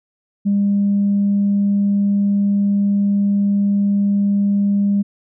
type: tone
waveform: sine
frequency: 201.3 Hz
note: G3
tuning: 46 cents sharp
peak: -12 dBFS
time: 0.45-5.03 s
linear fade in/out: 20 ms
effects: tanh soft clip ceiling -9 dBFS